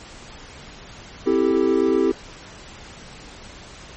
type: chord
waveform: triangle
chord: A minor seventh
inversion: first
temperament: equal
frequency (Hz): 261.6 / 329.6 / 392 / 440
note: C4 / E4 / G4 / A4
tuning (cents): 0 / 0 / 0 / 0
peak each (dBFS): -21 / -19 / -17 / -22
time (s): 1.26-2.12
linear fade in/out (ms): 10
effects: pink hiss -41 dBFS RMS until 3.96 s + MP3 32 kbps